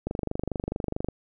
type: click train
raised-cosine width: 2 ms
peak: -15 dBFS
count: 26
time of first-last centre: 0.07-1.086 s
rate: 24.6 Hz
effects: none